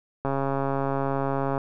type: click train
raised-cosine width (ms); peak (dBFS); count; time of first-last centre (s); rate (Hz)
1; -13; 183; 0.25-1.578; 137
effects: none